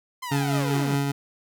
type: linear sweep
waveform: sawtooth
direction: down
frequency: 1046.5 to 130.81 Hz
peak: -27 dBFS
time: 0.22-0.96 s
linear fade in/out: 10 ms
type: tone with tremolo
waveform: 25% pulse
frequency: 140.4 Hz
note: C#3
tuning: 22 cents sharp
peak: -17 dBFS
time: 0.31-1.12 s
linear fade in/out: 10 ms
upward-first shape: triangle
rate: 5 Hz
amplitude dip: 35%
effects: none